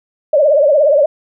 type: tone with vibrato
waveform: sine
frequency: 586 Hz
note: D5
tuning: 4 cents flat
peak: -7 dBFS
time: 0.33-1.06 s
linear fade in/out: 5 ms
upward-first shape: triangle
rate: 17 Hz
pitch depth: 150 cents each way
effects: none